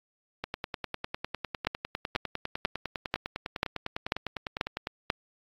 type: two click trains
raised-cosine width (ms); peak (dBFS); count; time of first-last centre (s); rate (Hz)
0.3; -16 / -9; 45 / 8; 0.44-4.871 / 1.67-5.101; 9.93 / 2.04
effects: AAC 32 kbps